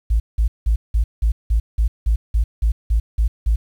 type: tone bursts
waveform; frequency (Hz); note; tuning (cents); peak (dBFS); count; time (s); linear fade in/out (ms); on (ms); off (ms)
sine; 55; A1; 0; -12; 13; 0.1-3.56; 10; 100; 180
effects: tanh soft clip ceiling -8 dBFS + 8-bit